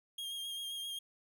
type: tone with vibrato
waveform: 45% pulse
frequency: 3237 Hz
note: G#7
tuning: 45 cents flat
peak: -39 dBFS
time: 0.18-0.99 s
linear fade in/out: 5 ms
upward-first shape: sine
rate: 7.6 Hz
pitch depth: 25 cents each way
effects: none